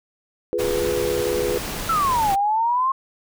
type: chord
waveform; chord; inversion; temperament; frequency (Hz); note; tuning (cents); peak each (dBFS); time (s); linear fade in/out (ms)
sine; F diminished; none; equal; 349.2 / 415.3 / 493.9; F4 / Ab4 / Cb5; 0 / 0 / 0; -27 / -24 / -23; 0.53-1.58; 0
type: noise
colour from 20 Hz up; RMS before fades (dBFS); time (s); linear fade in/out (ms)
pink; -29; 0.58-2.36; 20
type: exponential two-way sweep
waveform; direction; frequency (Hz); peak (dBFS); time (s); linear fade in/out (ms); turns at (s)
sine; down then up; 1367 to 775 to 1080; -17; 1.89-2.92; 5; 2.33
effects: none